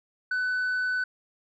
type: tone with frequency modulation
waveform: sine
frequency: 1500 Hz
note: F#6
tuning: 23 cents sharp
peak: -22 dBFS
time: 0.31-1.04 s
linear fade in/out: 5 ms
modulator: 29.1 Hz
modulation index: 0.22
effects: tanh soft clip ceiling -24 dBFS